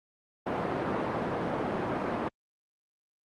pink band-pass noise, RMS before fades -31 dBFS, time 0.46-2.29 s, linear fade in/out 10 ms, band 190 to 1200 Hz, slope 12 dB/octave, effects Opus 32 kbps

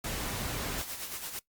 pink noise, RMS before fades -35 dBFS, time 0.04-0.82 s, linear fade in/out 5 ms
white noise with tremolo, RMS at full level -37 dBFS, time 0.78-1.39 s, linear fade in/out 0 ms, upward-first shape sine, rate 8.9 Hz, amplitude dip 55%
effects noise-tail reverb RT60 0.1 s tail -20 dB re dry + Opus 48 kbps

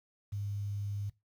sine tone with quantisation, 101.5 Hz, G#2, 39 cents flat, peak -34 dBFS, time 0.32-1.1 s, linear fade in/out 10 ms, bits 10, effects noise-tail reverb RT60 0.2 s tail -18 dB re dry

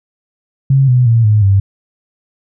sine tone with pitch steps, 135.6 / 125.07 / 115.35 / 106.39 / 98.12 Hz, C#3 / B2 / A#2 / G#2 / G2, -38 / +22 / -18 / +42 / +2 cents, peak -6 dBFS, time 0.7-1.6 s, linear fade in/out 5 ms, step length 180 ms, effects none

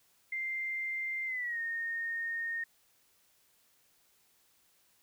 sine tone with pitch glide, 2093 to 1843.2 Hz, C7 to A#6, 0 to -20 cents, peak -33 dBFS, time 0.32-2.64 s, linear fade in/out 5 ms, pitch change -220 cents, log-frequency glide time 1.26-1.59 s, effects white hiss -69 dBFS RMS until 5.02 s

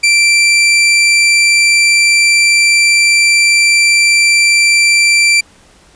sawtooth tone, 2349 Hz, D7, in tune, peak -3 dBFS, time 0.03-5.41 s, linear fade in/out 10 ms, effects pink hiss -45 dBFS RMS until 5.95 s + resampled to 22050 Hz

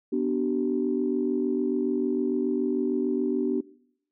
sine chord, G major, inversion first, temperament equal with one note detuned, 246.9 / 293.7 / 381.9 Hz, B3 / D4 / G4, 0 / 0 / -45 cents, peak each -27 dBFS, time 0.12-3.61 s, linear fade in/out 10 ms, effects noise-tail reverb RT60 0.7 s tail -21 dB re dry + tanh soft clip ceiling -13 dBFS

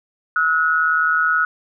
sine tone pair together, 1296.3 / 1455 Hz, E6 / F#6, -29 / -29 cents, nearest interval major second, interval 200 cents, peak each -19 / -16 dBFS, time 0.36-1.45 s, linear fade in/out 2 ms, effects none

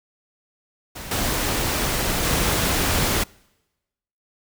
pink noise with level steps, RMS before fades -35 / -23 / -21 dBFS, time 0.95-3.24 s, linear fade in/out 10 ms, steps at 1.11 / 2.23 s, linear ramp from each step 5 ms, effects noise-tail reverb RT60 1.0 s tail -26 dB re dry

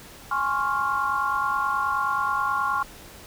sine chord, Db major seventh, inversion second, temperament equal with one note detuned, 830.6 / 1059.3 / 1108.7 / 1396.9 Hz, Ab5 / C6 / Db6 / F6, 0 / +21 / 0 / 0 cents, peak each -30 / -28 / -26 / -27 dBFS, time 0.31-2.83 s, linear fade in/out 5 ms, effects pink hiss -45 dBFS RMS until 3.26 s

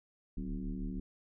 sine tone with frequency modulation, 113.4 Hz, A#2, 47 cents flat, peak -35 dBFS, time 0.37-1 s, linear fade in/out 5 ms, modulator 73.5 Hz, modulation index 2.3, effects none

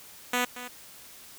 5% pulse tone with echo, 246.9 Hz, B3, in tune, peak -13 dBFS, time 0.33-0.45 s, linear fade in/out 5 ms, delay 230 ms, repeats 1, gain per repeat -13 dB, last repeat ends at 0.68 s, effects white hiss -49 dBFS RMS until 1.38 s

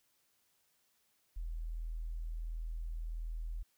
sine tone, 40.71 Hz, E1, 21 cents flat, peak -37 dBFS, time 1.36-3.63 s, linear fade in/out 10 ms, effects white hiss -75 dBFS RMS until 3.77 s

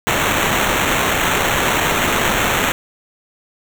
white noise with sample-and-hold, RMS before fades -17 dBFS, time 0.07-2.72 s, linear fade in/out 0 ms, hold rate 4900 Hz, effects none

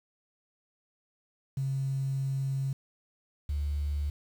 triangle tone pair in turn, 135.3 / 72.76 Hz, C#3 / D2, -42 / -16 cents, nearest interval major seventh, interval 1074 cents, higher first, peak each -24 dBFS, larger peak neither, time 1.57-2.73 / 3.49-4.1 s, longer first, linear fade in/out 5 ms, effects tanh soft clip ceiling -26 dBFS + 9-bit

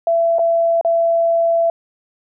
sine tone with dropouts, 670 Hz, E5, 28 cents sharp, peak -12 dBFS, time 0.07-1.7 s, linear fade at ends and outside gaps 2 ms, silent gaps 0.385-0.392 / 0.812-0.848 s, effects none

